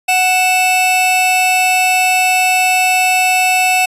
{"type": "tone pair together", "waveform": "45% pulse", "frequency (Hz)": [740, 2637], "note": ["F#5", "E7"], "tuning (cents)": [0, 0], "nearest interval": "octave + minor seventh", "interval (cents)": 2200, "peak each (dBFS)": -13, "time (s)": [0.08, 3.86], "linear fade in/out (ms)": 10, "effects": ["resampled to 32000 Hz"]}